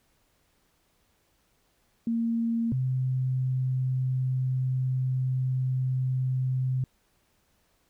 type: tone pair in turn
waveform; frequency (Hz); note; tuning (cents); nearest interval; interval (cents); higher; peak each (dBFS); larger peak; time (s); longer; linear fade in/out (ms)
sine; 230.3 / 129.25; A#3 / C3; -21 / -21; minor seventh; 1000; first; -24; neither; 2.07-2.72 / 2.72-6.84; second; 2
effects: pink hiss -69 dBFS RMS until 7.89 s